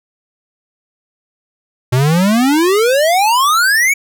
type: exponential sweep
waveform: square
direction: up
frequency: 121 to 2298 Hz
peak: -10 dBFS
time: 1.92-3.94 s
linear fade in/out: 10 ms
effects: none